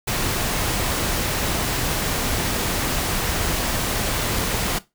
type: noise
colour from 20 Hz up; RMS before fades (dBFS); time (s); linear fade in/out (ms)
pink; -23; 0.07-4.79; 10
effects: noise-tail reverb RT60 0.2 s tail -17 dB re dry